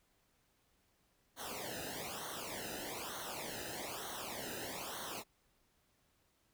pink noise with flanger, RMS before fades -44 dBFS, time 1.36-5.24 s, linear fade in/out 50 ms, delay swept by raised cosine 0.4 to 0.91 ms, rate 1.1 Hz, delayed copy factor -1, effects pink hiss -75 dBFS RMS until 6.53 s

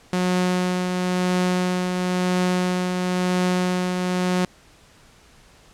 sawtooth tone with tremolo, 181.5 Hz, F#3, 33 cents flat, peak -14 dBFS, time 0.13-4.45 s, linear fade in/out 2 ms, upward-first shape triangle, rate 0.98 Hz, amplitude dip 40%, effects pink hiss -52 dBFS RMS until 5.73 s + low-pass 9000 Hz 12 dB/octave

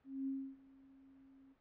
sine tone with ADSR envelope, 269.6 Hz, C#4, 48 cents flat, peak -36 dBFS, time 0.04-1.55 s, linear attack 230 ms, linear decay 290 ms, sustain -24 dB, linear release 35 ms, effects pink hiss -75 dBFS RMS until 1.6 s + low-pass 2000 Hz 12 dB/octave

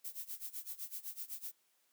violet noise with tremolo, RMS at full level -42 dBFS, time 0.04-1.52 s, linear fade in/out 10 ms, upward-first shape sine, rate 7.9 Hz, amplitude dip 90%, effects white hiss -75 dBFS RMS until 1.92 s + high-pass 200 Hz 12 dB/octave

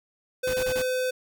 square tone, 509 Hz, C5, 48 cents flat, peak -25 dBFS, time 0.43-1.11 s, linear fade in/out 10 ms
pink noise bursts, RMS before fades -34 dBFS, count 4, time 0.47-0.822 s, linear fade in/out 5 ms, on 67 ms, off 28 ms
effects none

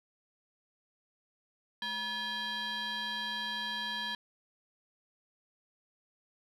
sine tone with frequency modulation, 2463 Hz, D#7, 18 cents flat, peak -32 dBFS, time 1.82-4.15 s, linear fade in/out 2 ms, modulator 750 Hz, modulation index 2.2, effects tanh soft clip ceiling -31 dBFS

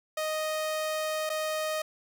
sawtooth tone with dropouts, 622.3 Hz, D#5, in tune, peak -25 dBFS, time 0.17-1.82 s, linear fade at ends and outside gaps 5 ms, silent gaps 1.294-1.299 s, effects none

